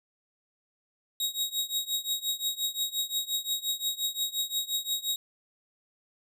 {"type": "tone with tremolo", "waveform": "sawtooth", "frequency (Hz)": 3790, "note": "A#7", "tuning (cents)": 28, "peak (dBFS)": -22, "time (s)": [1.2, 5.16], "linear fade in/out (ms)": 2, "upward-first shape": "triangle", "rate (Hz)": 5.7, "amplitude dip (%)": 95, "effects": []}